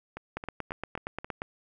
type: two click trains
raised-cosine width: 0.5 ms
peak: -23 / -18 dBFS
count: 5 / 10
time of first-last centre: 0.17-1.245 / 0.37-1.419 s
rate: 3.72 / 8.58 Hz
effects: none